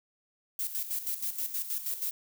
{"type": "noise with tremolo", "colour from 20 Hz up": "violet", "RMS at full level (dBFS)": -32, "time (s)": [0.59, 2.11], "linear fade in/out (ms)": 2, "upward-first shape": "square", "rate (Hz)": 6.3, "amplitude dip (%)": 65, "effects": []}